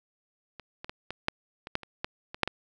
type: clicks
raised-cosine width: 0.3 ms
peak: -26 / -23 / -21 / -19 / -9 / -23 / -11 / -27 / -14 / -22 / -6 / -14 dBFS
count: 12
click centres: 0.597 / 0.845 / 0.895 / 1.106 / 1.284 / 1.671 / 1.754 / 1.833 / 2.045 / 2.345 / 2.433 / 2.476 s
effects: none